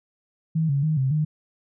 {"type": "tone with pitch steps", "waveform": "sine", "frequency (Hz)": [160.3, 139.8, 156, 132.5, 153.1], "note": ["E3", "C#3", "D#3", "C3", "D#3"], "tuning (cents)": [-48, 15, 5, 22, -28], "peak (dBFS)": -19, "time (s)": [0.55, 1.25], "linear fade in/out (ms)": 10, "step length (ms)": 140, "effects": []}